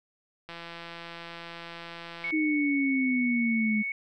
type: click train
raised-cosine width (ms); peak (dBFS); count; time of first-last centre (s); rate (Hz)
0.3; -25; 308; 0.49-2.307; 169
type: tone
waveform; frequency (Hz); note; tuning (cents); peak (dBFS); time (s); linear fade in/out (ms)
sine; 2217; C#7; 0; -29; 2.24-3.92; 2
type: exponential sweep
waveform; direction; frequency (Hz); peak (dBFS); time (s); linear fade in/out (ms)
sine; down; 315.1 to 210.3; -24; 2.32-3.83; 20
effects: none